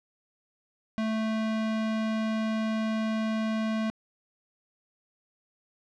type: tone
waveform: square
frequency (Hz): 220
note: A3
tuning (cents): 0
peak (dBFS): -27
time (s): 0.98-3.9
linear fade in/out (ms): 0
effects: low-pass 4000 Hz 12 dB/octave